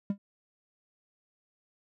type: tone with exponential decay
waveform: triangle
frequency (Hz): 200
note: G3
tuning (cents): +35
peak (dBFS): -21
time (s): 0.1-0.18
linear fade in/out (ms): 2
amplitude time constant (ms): 17
effects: none